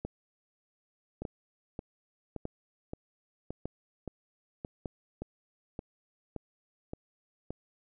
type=two click trains; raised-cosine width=2 ms; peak=-22 / -24 dBFS; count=5 / 12; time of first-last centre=0.05-4.858 / 1.22-7.506 s; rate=0.832 / 1.75 Hz; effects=none